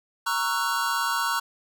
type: chord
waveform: square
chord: F# dominant seventh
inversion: first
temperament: equal with one note detuned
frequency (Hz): 932.3 / 1108.7 / 1343.1 / 1480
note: A#5 / C#6 / E6 / F#6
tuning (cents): 0 / 0 / +32 / 0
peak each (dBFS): -30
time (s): 0.26-1.4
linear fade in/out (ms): 10
effects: none